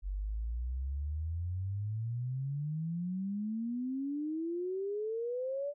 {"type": "exponential sweep", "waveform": "sine", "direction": "up", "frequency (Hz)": [46.25, 587], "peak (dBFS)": -33, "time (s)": [0.02, 5.74], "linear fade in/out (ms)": 50, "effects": []}